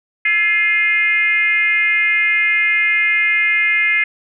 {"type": "tone with frequency modulation", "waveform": "sine", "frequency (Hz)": 2100, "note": "C7", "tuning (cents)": 6, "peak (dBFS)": -12, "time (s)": [0.25, 4.04], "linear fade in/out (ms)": 5, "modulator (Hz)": 385, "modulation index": 0.86, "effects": []}